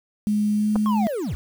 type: tone with pitch glide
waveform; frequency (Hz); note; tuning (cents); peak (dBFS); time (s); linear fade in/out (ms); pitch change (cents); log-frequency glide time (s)
sine; 209.5 to 212.2; G#3 to G#3; +15 to +38; -18; 0.27-1.07; 0; +23; 0.56-0.69
type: clicks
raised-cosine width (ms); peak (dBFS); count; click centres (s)
1; -14; 2; 0.757 / 0.761
type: linear sweep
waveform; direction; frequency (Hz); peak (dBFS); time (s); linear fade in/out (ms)
triangle; down; 1108.7 to 51; -22; 0.86-1.35; 0
effects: 7-bit